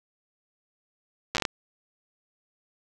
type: slowing click train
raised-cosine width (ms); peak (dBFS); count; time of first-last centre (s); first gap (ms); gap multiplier
0.2; -8; 7; 1.35-1.452; 8; 1.3
effects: none